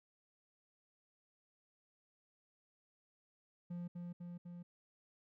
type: tone with echo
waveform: triangle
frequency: 174.61 Hz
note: F3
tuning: in tune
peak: -39 dBFS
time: 3.7-3.88 s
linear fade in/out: 10 ms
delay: 250 ms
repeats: 3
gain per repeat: -2 dB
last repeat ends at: 4.63 s
effects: none